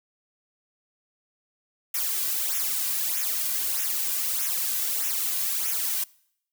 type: noise with flanger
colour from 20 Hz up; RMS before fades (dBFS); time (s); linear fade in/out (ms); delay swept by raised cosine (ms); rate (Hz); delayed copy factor
blue; -27; 1.94-6.04; 5; 0.22 to 2.32; 1.6; -0.8
effects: noise-tail reverb RT60 0.7 s tail -24 dB re dry